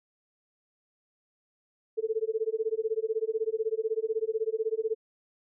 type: tone with tremolo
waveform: sine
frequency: 442.7 Hz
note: A4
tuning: 11 cents sharp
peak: -23 dBFS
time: 1.97-4.95 s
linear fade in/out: 20 ms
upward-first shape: sine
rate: 16 Hz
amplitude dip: 100%
effects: none